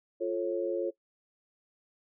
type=chord; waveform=sine; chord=F augmented; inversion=none; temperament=just; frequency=349.2 / 436.5 / 545.7 Hz; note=F4 / A4 / C#5; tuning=0 / -14 / -27 cents; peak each=-32 / -34 / -32 dBFS; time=0.2-0.91 s; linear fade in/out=20 ms; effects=noise-tail reverb RT60 0.1 s tail -20 dB re dry